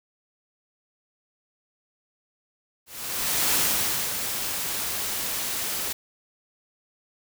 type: noise with ADSR envelope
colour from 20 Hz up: white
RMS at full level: -22 dBFS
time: 2.86-5.93 s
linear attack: 670 ms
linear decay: 580 ms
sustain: -7 dB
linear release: 8 ms
effects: none